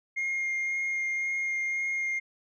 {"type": "tone with vibrato", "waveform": "sine", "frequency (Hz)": 2129, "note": "C7", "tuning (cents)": 30, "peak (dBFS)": -25, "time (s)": [0.16, 2.2], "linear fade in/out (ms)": 20, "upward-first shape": "sine", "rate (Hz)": 1.9, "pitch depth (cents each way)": 8, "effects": ["tanh soft clip ceiling -26 dBFS"]}